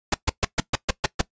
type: noise bursts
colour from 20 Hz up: pink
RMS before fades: -20 dBFS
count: 8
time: 0.12-1.214 s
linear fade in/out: 5 ms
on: 23 ms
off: 130 ms
effects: noise-tail reverb RT60 0.1 s tail -20 dB re dry + resampled to 16000 Hz